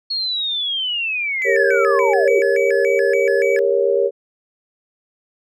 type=linear sweep; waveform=sine; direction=down; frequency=4341 to 340 Hz; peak=-19 dBFS; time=0.1-2.4 s; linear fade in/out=10 ms
type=tone with vibrato; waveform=triangle; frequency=1975.5 Hz; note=B6; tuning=in tune; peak=-21 dBFS; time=1.42-3.59 s; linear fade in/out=0 ms; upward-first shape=square; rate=3.5 Hz; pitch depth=250 cents each way
type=chord; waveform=sine; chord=G diminished; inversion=none; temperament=equal with one note detuned; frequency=397.9 / 466.2 / 554.4 Hz; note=G4 / Bb4 / Db5; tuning=+26 / 0 / 0 cents; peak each=-18 dBFS; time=1.44-4.11 s; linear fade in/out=50 ms
effects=none